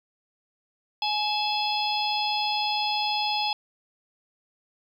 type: harmonic tone with a mistuned harmonic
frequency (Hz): 841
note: G#5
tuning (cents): +22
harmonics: 1 / 3 / 4 / 5 / 6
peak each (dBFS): -27 / -32 / -30 / -34 / -32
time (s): 1.02-3.53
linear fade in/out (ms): 2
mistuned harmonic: 3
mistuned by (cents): +69
effects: 9-bit